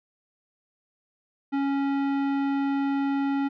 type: tone with tanh clipping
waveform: sine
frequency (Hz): 277.2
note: C#4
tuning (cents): 0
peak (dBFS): -25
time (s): 1.52-3.49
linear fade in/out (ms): 20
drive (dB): 16
effects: none